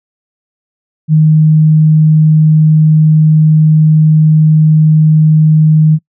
sine tone, 155.56 Hz, D#3, in tune, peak -3 dBFS, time 1.08-5.99 s, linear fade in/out 50 ms, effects noise-tail reverb RT60 0.1 s tail -25 dB re dry

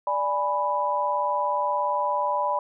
sine chord, G# diminished, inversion second, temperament equal, 587.3 / 830.6 / 987.8 Hz, D5 / G#5 / B5, 0 / 0 / 0 cents, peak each -28 / -29 / -24 dBFS, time 0.07-2.59 s, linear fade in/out 2 ms, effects none

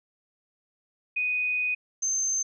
sine tone pair in turn, 2489 / 6272 Hz, D#7 / G8, 0 / 0 cents, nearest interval octave + major third, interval 1600 cents, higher second, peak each -24 dBFS, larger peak neither, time 1.16-1.75 / 2.02-2.43 s, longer first, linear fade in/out 10 ms, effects none

